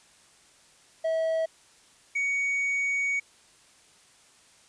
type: tone pair in turn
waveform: triangle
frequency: 647 / 2240 Hz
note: E5 / C#7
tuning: -32 / +18 cents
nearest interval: octave + major sixth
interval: 2150 cents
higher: second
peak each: -22 / -23 dBFS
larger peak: first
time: 1.04-1.46 / 2.15-3.2 s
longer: second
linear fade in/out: 10 ms
effects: white hiss -58 dBFS RMS until 4.68 s + resampled to 22050 Hz